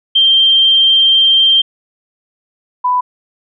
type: tone pair in turn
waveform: sine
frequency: 3158 / 994.7 Hz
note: G7 / B5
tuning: +12 / +12 cents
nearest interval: octave + minor sixth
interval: 2000 cents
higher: first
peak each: -6 / -10 dBFS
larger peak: first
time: 0.15-1.62 / 2.84-3.01 s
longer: first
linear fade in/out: 10 ms
effects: none